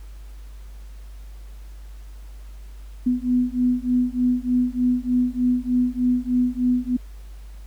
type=beating tone pair; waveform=sine; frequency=246.9 / 250.2 Hz; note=B3 / B3; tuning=0 / +23 cents; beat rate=3.3 Hz; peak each=-21 dBFS; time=3.06-6.97 s; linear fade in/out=10 ms; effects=added 50 Hz sine -36 dBFS peak until 7.66 s + pink hiss -55 dBFS RMS until 7.66 s